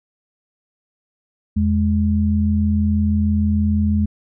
sine tone pair together, 83.1 / 209.4 Hz, E2 / G#3, +15 / +15 cents, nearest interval octave + major third, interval 1600 cents, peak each -17 / -17 dBFS, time 1.56-4.06 s, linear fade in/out 10 ms, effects none

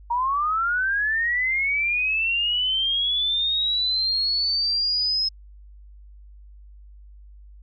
sine linear sweep, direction up, 930 to 5170 Hz, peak -20 dBFS, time 0.1-5.29 s, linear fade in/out 10 ms, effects added 50 Hz sine -43 dBFS peak until 7.62 s

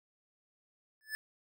square tone with exponential growth, 1738 Hz, A6, 22 cents flat, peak -33 dBFS, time 1.01-1.15 s, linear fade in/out 0 ms, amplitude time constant 29 ms, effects none

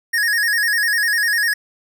square tone with vibrato, 1760 Hz, A6, in tune, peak -16 dBFS, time 0.13-1.54 s, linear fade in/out 10 ms, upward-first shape square, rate 10 Hz, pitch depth 86 cents each way, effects none

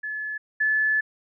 sine tone pair in turn, 1719 / 1730 Hz, A6 / A6, -41 / -30 cents, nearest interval unison, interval 11 cents, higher second, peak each -28 / -19 dBFS, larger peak second, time 0.03-0.38 / 0.6-1.01 s, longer second, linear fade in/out 10 ms, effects none

